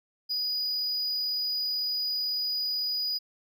triangle tone, 4931 Hz, D#8, 16 cents flat, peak -26 dBFS, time 0.29-3.19 s, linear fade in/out 20 ms, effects none

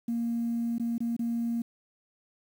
sine tone with dropouts, 233.5 Hz, A#3, 3 cents sharp, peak -26 dBFS, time 0.08-1.62 s, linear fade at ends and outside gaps 5 ms, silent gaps 0.783-0.797 / 0.981-1.004 / 1.166-1.192 s, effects tanh soft clip ceiling -22 dBFS + 9-bit

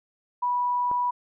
sine tone, 980 Hz, B5, 14 cents flat, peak -22 dBFS, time 0.42-1.11 s, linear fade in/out 10 ms
click, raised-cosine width 1 ms, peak -24 dBFS, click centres 0.914 s
effects none

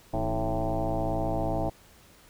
sine tone with frequency modulation, 318.6 Hz, D#4, 41 cents sharp, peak -25 dBFS, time 0.13-1.7 s, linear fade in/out 10 ms, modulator 115 Hz, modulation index 4.3, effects pink hiss -56 dBFS RMS until 2.29 s

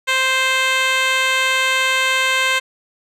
10% pulse tone with band-pass filter, 523 Hz, C5, 1 cent flat, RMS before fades -17 dBFS, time 0.07-2.6 s, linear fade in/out 20 ms, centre 2700 Hz, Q 0.56, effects none

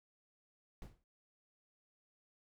brown noise with exponential decay, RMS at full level -45 dBFS, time 0.82-1.04 s, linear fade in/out 1 ms, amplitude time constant 46 ms, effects none

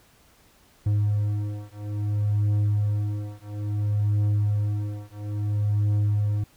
triangle beating tone pair, 103.5 / 104.09 Hz, G#2 / G#2, -5 / +4 cents, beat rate 0.59 Hz, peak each -23 dBFS, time 0.86-6.44 s, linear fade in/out 5 ms, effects pink hiss -58 dBFS RMS until 6.56 s

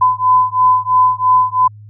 sine beating tone pair, 1009 / 1012 Hz, B5 / B5, +37 / +42 cents, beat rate 3 Hz, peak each -12 dBFS, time 0.01-1.68 s, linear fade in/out 10 ms, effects added 105 Hz sine -34 dBFS peak until 1.89 s

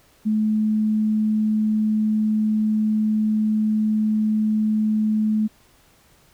sine tone, 215.3 Hz, A3, 37 cents flat, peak -17 dBFS, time 0.25-5.48 s, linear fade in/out 20 ms, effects pink hiss -56 dBFS RMS until 6.33 s

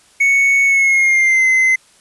triangle tone with pitch glide, 2217 to 2057 Hz, C#7 to C7, 0 to -30 cents, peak -8 dBFS, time 0.2-1.76 s, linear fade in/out 10 ms, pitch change -130 cents, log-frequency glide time 0.65-1.47 s, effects white hiss -50 dBFS RMS until 2 s + resampled to 24000 Hz

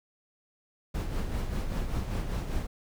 brown noise with tremolo, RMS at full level -29 dBFS, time 0.94-2.67 s, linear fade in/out 10 ms, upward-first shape sine, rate 5.1 Hz, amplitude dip 50%, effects none

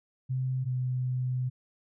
sine tone pair in turn, 129.6 / 127.01 Hz, C3 / B2, -16 / +49 cents, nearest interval unison, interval 35 cents, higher first, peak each -27 dBFS, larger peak neither, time 0.29-0.65 / 0.65-1.5 s, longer second, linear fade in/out 20 ms, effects none

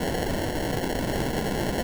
blue noise with sample-and-hold, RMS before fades -27 dBFS, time 0-1.83 s, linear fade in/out 5 ms, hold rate 1225 Hz, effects none

